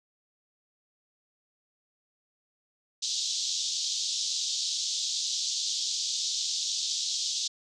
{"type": "band-pass noise", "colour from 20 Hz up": "pink", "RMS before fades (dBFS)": -31, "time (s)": [3.02, 7.48], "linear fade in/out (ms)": 10, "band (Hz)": [3500, 7000], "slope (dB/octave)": 48, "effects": []}